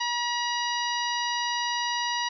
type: harmonic tone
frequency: 960 Hz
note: B5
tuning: 49 cents flat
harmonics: 1 / 2 / 3 / 4 / 5 / 6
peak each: -29 / -32 / -34 / -35 / -36 / -37 dBFS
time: 0-2.29 s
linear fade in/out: 10 ms
effects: none